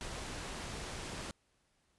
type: low-pass noise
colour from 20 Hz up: pink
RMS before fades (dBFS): -43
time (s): 0.01-1.31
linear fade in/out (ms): 0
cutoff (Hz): 9500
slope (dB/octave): 12
effects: pink hiss -75 dBFS RMS until 1.98 s + resampled to 24000 Hz